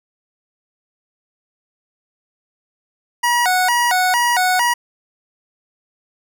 25% pulse tone with vibrato, 841 Hz, G#5, 22 cents sharp, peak -10 dBFS, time 3.23-4.74 s, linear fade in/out 10 ms, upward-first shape square, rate 2.2 Hz, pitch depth 230 cents each way, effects none

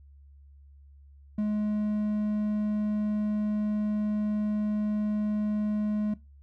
triangle tone, 210.8 Hz, G#3, 26 cents sharp, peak -23 dBFS, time 1.38-6.14 s, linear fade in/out 5 ms, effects noise-tail reverb RT60 0.2 s tail -18 dB re dry + added 70 Hz sine -50 dBFS peak until 6.42 s

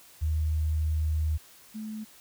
sine tone pair in turn, 77.78 / 216.7 Hz, D#2 / A3, 0 / -26 cents, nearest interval octave + tritone, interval 1774 cents, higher second, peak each -24 / -34 dBFS, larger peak first, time 0.21-1.38 / 1.74-2.05 s, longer first, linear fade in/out 20 ms, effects white hiss -54 dBFS RMS until 2.2 s

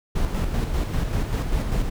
brown noise with tremolo, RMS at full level -22 dBFS, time 0.15-1.9 s, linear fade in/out 10 ms, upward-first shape square, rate 5.1 Hz, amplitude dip 40%, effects none

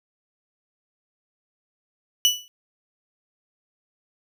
30% pulse tone with exponential decay, 2960 Hz, F#7, in tune, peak -9 dBFS, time 2.25-2.48 s, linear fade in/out 0 ms, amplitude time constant 49 ms, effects none

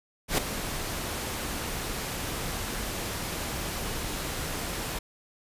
pink noise with ADSR envelope, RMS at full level -23 dBFS, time 0.28-4.99 s, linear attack 100 ms, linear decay 5 ms, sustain -10 dB, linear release 7 ms, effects resampled to 32000 Hz

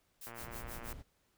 blue noise with tremolo, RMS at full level -47 dBFS, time 0.21-0.93 s, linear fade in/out 5 ms, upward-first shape sine, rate 6.2 Hz, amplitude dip 100%
click train, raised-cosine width 0.5 ms, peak -33 dBFS, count 78, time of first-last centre 0.27-0.928 s, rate 117 Hz
brown noise, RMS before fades -48 dBFS, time 0.4-1.03 s, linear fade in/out 20 ms
effects pink hiss -75 dBFS RMS until 1.37 s

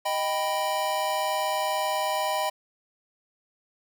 square chord, Eb augmented, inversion none, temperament equal, 622.3 / 784 / 987.8 Hz, Eb5 / G5 / B5, 0 / 0 / 0 cents, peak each -30 dBFS, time 0.05-2.5 s, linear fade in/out 10 ms, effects none

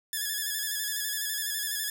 5% pulse tone with vibrato, 1713 Hz, A6, 47 cents flat, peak -19 dBFS, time 0.13-1.9 s, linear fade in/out 2 ms, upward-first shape square, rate 12 Hz, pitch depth 42 cents each way, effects none

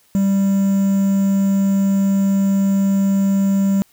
triangle tone with quantisation, 196 Hz, G3, in tune, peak -11 dBFS, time 0.15-3.82 s, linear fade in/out 0 ms, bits 6, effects white hiss -56 dBFS RMS until 3.92 s

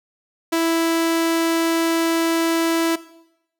sawtooth tone, 330.2 Hz, E4, 3 cents sharp, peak -13 dBFS, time 0.52-2.96 s, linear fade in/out 10 ms, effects noise-tail reverb RT60 0.8 s tail -17 dB re dry

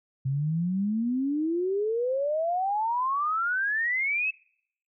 sine exponential sweep, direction up, 130.4 to 2637 Hz, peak -24 dBFS, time 0.25-4.31 s, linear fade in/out 10 ms, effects noise-tail reverb RT60 0.7 s tail -26 dB re dry

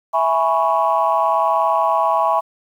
sine chord, C# minor seventh, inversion first, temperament equal, 659.3 / 830.6 / 987.8 / 1108.7 Hz, E5 / G#5 / B5 / C#6, 0 / 0 / 0 / 0 cents, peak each -19 dBFS, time 0.13-2.41 s, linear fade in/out 20 ms, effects tanh soft clip ceiling -5 dBFS + 8-bit

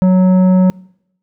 sine tone with tanh clipping, 185 Hz, F#3, in tune, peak -8 dBFS, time 0.02-0.7 s, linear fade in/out 0 ms, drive 10 dB, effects noise-tail reverb RT60 0.8 s tail -26 dB re dry

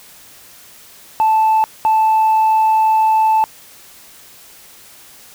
sine tone bursts at uneven times, 877 Hz, A5, 6 cents flat, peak -8 dBFS, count 2, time 1.2-1.64 / 1.85-3.44 s, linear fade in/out 0 ms, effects tanh soft clip ceiling -8 dBFS + white hiss -42 dBFS RMS until 5.34 s

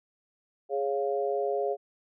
sine chord, Db major, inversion second, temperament equal, 415.3 / 554.4 / 698.5 Hz, Ab4 / Db5 / F5, 0 / 0 / 0 cents, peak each -29 / -31 / -32 dBFS, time 0.69-1.77 s, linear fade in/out 50 ms, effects none

